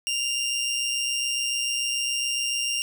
20% pulse tone with amplitude modulation, 2794 Hz, F7, in tune, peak -18 dBFS, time 0.07-2.82 s, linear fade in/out 0 ms, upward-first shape sine, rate 127 Hz, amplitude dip 40%, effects none

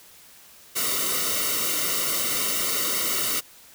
white noise with comb filter, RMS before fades -25 dBFS, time 0.75-3.41 s, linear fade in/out 20 ms, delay 1.2 ms, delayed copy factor -0.9, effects white hiss -50 dBFS RMS until 3.74 s

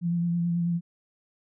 sine tone with vibrato, 171.5 Hz, F3, 31 cents flat, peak -23 dBFS, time 0.01-0.81 s, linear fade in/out 50 ms, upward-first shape sine, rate 9.2 Hz, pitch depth 22 cents each way, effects none

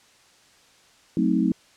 sine chord, F# diminished seventh, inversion none, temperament equal with one note detuned, 185 / 220 / 261.6 / 316.4 Hz, F#3 / A3 / C4 / Eb4, 0 / 0 / 0 / +29 cents, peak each -24 dBFS, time 1.17-1.52 s, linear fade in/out 2 ms, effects white hiss -56 dBFS RMS until 1.76 s + low-pass 7000 Hz 12 dB/octave

